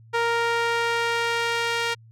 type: tone with band-pass filter sweep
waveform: sawtooth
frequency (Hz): 466.2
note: A#4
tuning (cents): 0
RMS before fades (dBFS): -24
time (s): 0.13-1.95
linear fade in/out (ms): 20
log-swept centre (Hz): 1300 to 2600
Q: 0.76
effects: added 113 Hz sine -47 dBFS peak until 2.11 s